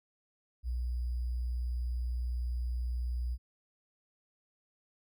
sine tone with sample-and-hold, 60.7 Hz, B1, 29 cents flat, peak -31 dBFS, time 0.63-3.38 s, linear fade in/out 50 ms, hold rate 4900 Hz, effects none

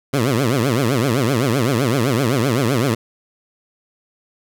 15% pulse tone with vibrato, 125.5 Hz, B2, 28 cents sharp, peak -9 dBFS, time 0.13-2.95 s, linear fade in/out 10 ms, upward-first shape triangle, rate 7.8 Hz, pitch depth 290 cents each way, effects none

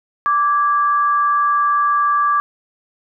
sine tone pair together, 1167 / 1650.4 Hz, D6 / G#6, -11 / -11 cents, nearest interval tritone, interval 600 cents, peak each -13 / -23 dBFS, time 0.26-2.4 s, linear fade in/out 0 ms, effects none

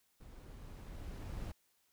brown noise with level ramp, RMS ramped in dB -54 to -42 dBFS, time 0.2-1.52 s, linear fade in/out 10 ms, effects white hiss -75 dBFS RMS until 1.92 s

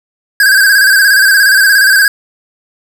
square tone with vibrato, 1595 Hz, G6, 30 cents sharp, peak -5 dBFS, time 0.4-2.08 s, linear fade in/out 2 ms, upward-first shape square, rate 17 Hz, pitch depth 54 cents each way, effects none

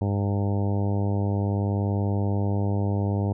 harmonic tone, 100.6 Hz, G2, 45 cents sharp, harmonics 1 / 2 / 3 / 4 / 5 / 6 / 7 / 8 / 9, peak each -23 / -29 / -33 / -35 / -37 / -39 / -40 / -41 / -42 dBFS, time 0.01-3.33 s, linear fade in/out 5 ms, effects none

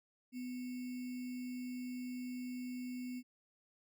sine tone with sample-and-hold, 250 Hz, B3, 21 cents sharp, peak -40 dBFS, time 0.32-3.23 s, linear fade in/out 50 ms, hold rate 2450 Hz, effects none

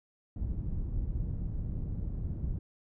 pink low-pass noise, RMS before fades -34 dBFS, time 0.36-2.59 s, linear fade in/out 5 ms, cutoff 140 Hz, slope 12 dB/octave, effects none

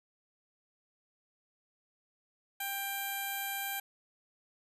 15% pulse tone with low-pass filter, 791 Hz, G5, 15 cents sharp, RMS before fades -37 dBFS, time 2.6-3.8 s, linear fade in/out 5 ms, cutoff 12000 Hz, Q 9, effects none

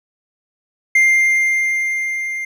triangle tone with level ramp, 2103 Hz, C7, 8 cents sharp, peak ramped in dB -7 to -20 dBFS, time 0.95-2.45 s, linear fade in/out 5 ms, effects none

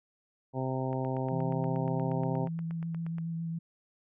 harmonic tone, 130.81 Hz, C3, in tune, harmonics 1 / 2 / 3 / 4 / 5 / 6 / 7, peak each -33 / -36 / -38 / -39 / -40 / -41 / -41 dBFS, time 0.53-2.49 s, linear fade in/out 50 ms
click train, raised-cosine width 0.5 ms, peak -33 dBFS, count 20, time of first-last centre 0.93-3.184 s, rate 8.43 Hz
sine tone with vibrato, 165.5 Hz, E3, 7 cents sharp, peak -32 dBFS, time 1.31-3.59 s, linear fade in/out 10 ms, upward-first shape sine, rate 7.2 Hz, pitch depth 16 cents each way
effects none

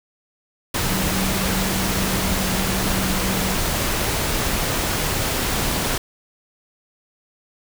sine tone in noise, 190 Hz, F#3, 46 cents sharp, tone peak -25 dBFS, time 0.9-3.55 s, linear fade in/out 5 ms, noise pink, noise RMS -22 dBFS, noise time 0.74-5.98 s, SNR -6 dB, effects none

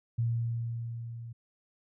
sine tone with level ramp, 116.54 Hz, A#2, in tune, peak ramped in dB -25 to -40 dBFS, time 0.18-1.33 s, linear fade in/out 10 ms, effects none

